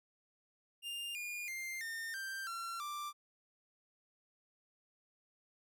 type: tone with pitch steps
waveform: 45% pulse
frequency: 2804 / 2427 / 2101 / 1818.2 / 1573.7 / 1362.1 / 1178.9 Hz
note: F7 / D#7 / C7 / A#6 / G6 / F6 / D6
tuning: +6 / -44 / +7 / -44 / +6 / -44 / +6 cents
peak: -40 dBFS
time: 0.82-3.13 s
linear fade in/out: 50 ms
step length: 330 ms
effects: none